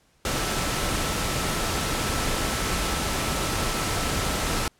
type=tone in noise; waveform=sine; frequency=1318.5 Hz; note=E6; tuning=in tune; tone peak=-36 dBFS; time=0.25-4.68 s; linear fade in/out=2 ms; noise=pink; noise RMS=-26 dBFS; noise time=0.25-4.68 s; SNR=-13 dB; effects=pink hiss -63 dBFS RMS until 4.79 s + low-pass 11000 Hz 12 dB/octave